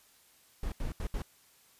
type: noise bursts at uneven times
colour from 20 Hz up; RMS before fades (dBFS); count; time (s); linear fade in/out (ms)
brown; -34; 4; 0.63-0.72 / 0.8-0.92 / 1-1.07 / 1.14-1.22; 2
effects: white hiss -63 dBFS RMS until 1.79 s + resampled to 32000 Hz

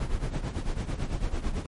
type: noise with tremolo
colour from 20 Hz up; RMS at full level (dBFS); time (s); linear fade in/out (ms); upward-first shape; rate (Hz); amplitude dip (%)
brown; -26; 0-1.66; 2; triangle; 9; 80
effects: MP3 48 kbps

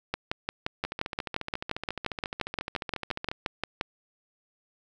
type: two click trains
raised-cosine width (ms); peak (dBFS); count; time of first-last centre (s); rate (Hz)
0.3; -12 / -17; 22 / 36; 0.14-3.811 / 0.85-3.315; 5.72 / 14.2
effects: none

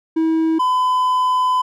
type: tone pair in turn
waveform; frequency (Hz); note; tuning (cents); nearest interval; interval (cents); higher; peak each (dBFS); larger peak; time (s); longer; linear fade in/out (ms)
triangle; 322.4 / 1010; E4 / B5; -38 / +39; octave + minor sixth; 1977; second; -12; neither; 0.16-0.59 / 0.59-1.62; second; 10
effects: none

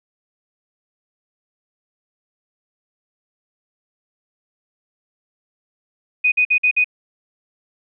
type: tone bursts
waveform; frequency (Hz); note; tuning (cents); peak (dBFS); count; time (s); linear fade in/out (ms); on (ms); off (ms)
sine; 2489; D#7; 0; -12; 5; 6.24-6.844; 10; 80; 51
effects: none

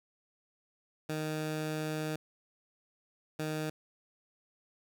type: tone bursts at uneven times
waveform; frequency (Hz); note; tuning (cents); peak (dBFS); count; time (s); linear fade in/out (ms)
15% pulse; 155; D#3; -6; -27; 2; 1.09-2.16 / 3.39-3.7; 5
effects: none

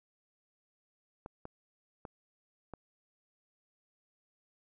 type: clicks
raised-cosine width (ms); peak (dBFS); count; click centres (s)
1; -29; 4; 1.261 / 1.454 / 2.052 / 2.737
effects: none

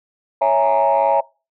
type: chord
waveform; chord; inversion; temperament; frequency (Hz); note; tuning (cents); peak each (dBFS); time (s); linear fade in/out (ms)
sine; A# half-diminished seventh; first; equal; 554.4 / 659.3 / 830.6 / 932.3; C#5 / E5 / G#5 / A#5; 0 / 0 / 0 / 0; -17; 0.41-1.21; 10
effects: noise-tail reverb RT60 0.3 s tail -23 dB re dry + tanh soft clip ceiling -7 dBFS

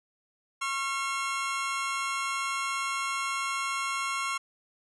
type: tone pair together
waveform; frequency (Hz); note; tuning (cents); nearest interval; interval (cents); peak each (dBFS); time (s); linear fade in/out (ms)
25% pulse; 1087 / 1369.5; C#6 / F6; -34 / -34; major third; 400; -27 / -30; 0.61-4.38; 10
effects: resampled to 24000 Hz

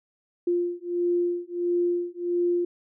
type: beating tone pair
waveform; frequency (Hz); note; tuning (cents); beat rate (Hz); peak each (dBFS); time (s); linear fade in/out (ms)
sine; 349.2 / 350.7; F4 / F4; 0 / +7; 1.5; -26; 0.47-2.65; 5
effects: none

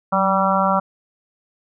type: harmonic tone with a mistuned harmonic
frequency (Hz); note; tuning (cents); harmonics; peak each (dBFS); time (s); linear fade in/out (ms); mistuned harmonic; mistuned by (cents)
193.4; G3; -23; 1 / 3 / 4 / 5 / 6 / 7; -22 / -22 / -22 / -22 / -22 / -22; 0.12-0.8; 10; 1; -42
effects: none

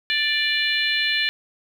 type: harmonic tone with a mistuned harmonic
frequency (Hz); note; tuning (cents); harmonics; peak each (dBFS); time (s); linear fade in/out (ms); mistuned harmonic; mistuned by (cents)
587.3; D5; 0; 3 / 4 / 5 / 6 / 7; -24 / -25 / -26 / -27 / -27; 0.1-1.29; 0; 4; +16
effects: 8-bit

